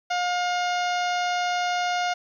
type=harmonic tone; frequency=713 Hz; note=F5; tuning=36 cents sharp; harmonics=1 / 2 / 3 / 4 / 5 / 6 / 7 / 8 / 9; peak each=-24 / -30 / -34 / -36 / -38 / -40 / -41 / -42 / -43 dBFS; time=0.1-2.14 s; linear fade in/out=10 ms; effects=10-bit